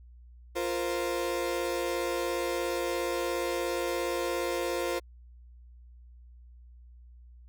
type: chord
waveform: 35% pulse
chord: F suspended fourth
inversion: none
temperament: equal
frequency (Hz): 349.2 / 466.2 / 523.3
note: F4 / Bb4 / C5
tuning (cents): 0 / 0 / 0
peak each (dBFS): -31 / -34 / -31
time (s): 0.55-5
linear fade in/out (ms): 20
effects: added 60 Hz sine -49 dBFS peak until 7.48 s